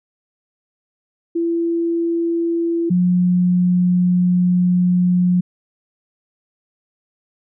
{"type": "tone pair in turn", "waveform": "sine", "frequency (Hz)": [336.5, 179.29], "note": ["E4", "F3"], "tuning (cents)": [36, 46], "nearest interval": "major seventh", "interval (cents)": 1090, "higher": "first", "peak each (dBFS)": [-16, -12], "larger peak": "second", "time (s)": [[1.35, 2.9], [2.9, 5.41]], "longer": "second", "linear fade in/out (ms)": 10, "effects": []}